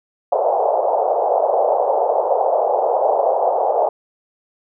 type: band-pass noise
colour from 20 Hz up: white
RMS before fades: -17 dBFS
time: 0.32-3.89 s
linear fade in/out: 5 ms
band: 470 to 820 Hz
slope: 48 dB/octave
effects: none